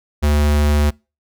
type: tone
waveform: square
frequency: 73.9 Hz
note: D2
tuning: 11 cents sharp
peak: -13 dBFS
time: 0.22-0.91 s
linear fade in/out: 20 ms
effects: noise-tail reverb RT60 0.3 s tail -26 dB re dry